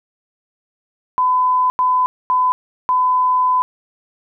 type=tone bursts at uneven times; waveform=sine; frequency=1008 Hz; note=B5; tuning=35 cents sharp; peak=-12 dBFS; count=4; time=1.18-1.7 / 1.79-2.06 / 2.3-2.52 / 2.89-3.62 s; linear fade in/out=0 ms; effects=none